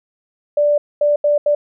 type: tone bursts at uneven times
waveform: sine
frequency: 587.3 Hz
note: D5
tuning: in tune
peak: -11 dBFS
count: 4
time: 0.57-0.78 / 1.01-1.16 / 1.24-1.38 / 1.46-1.55 s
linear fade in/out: 5 ms
effects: none